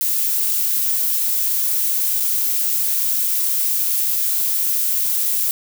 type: noise with dropouts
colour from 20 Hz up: violet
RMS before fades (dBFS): -19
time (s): 0.01-5.51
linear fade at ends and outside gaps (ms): 0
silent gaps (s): 2.199-2.204
effects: none